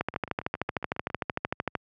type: two click trains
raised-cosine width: 0.5 ms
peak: -24 / -12 dBFS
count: 8 / 24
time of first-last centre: 0.14-1.102 / 0.01-1.752 s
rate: 7.28 / 13.2 Hz
effects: high-pass 80 Hz 12 dB/octave

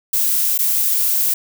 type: noise with dropouts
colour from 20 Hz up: violet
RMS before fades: -17 dBFS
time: 0.13-1.34 s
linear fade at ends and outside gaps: 5 ms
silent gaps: 0.579-0.588 s
effects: none

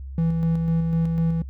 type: tone with tremolo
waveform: triangle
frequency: 164.81 Hz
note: E3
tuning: in tune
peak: -16 dBFS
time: 0.18-1.42 s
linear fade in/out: 2 ms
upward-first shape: square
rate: 4 Hz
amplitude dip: 30%
effects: noise-tail reverb RT60 0.1 s tail -20 dB re dry + added 67 Hz sine -32 dBFS peak until 1.49 s

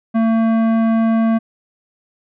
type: tone with tanh clipping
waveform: triangle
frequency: 225.4 Hz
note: A3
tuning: 42 cents sharp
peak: -14 dBFS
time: 0.14-1.39 s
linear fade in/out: 20 ms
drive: 18 dB
effects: none

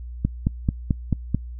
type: click train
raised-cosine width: 5 ms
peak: -7 dBFS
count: 6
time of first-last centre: 0.25-1.346 s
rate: 4.56 Hz
effects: noise-tail reverb RT60 0.1 s tail -25 dB re dry + added 60 Hz sine -32 dBFS peak until 1.59 s

